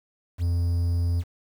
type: tone with quantisation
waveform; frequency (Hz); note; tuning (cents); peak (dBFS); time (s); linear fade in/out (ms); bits
triangle; 86.2; F2; -22; -19; 0.38-1.24; 50; 8
effects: none